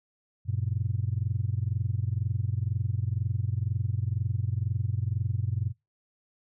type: chord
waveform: sine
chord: F# major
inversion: none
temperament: equal with one note detuned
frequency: 94.5 / 116.54 / 138.59 Hz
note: F#2 / A#2 / C#3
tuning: +37 / 0 / 0 cents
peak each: -29 / -29 / -35 dBFS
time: 0.45-5.73 s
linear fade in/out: 50 ms
effects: noise-tail reverb RT60 0.2 s tail -20 dB re dry + tanh soft clip ceiling -17 dBFS